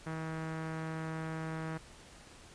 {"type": "tone with low-pass filter", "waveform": "sawtooth", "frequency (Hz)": 160, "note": "D#3", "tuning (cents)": 49, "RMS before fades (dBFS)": -39, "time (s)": [0.06, 1.78], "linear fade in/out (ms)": 10, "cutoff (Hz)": 1700, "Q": 1.8, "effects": ["pink hiss -55 dBFS RMS until 2.54 s", "resampled to 22050 Hz"]}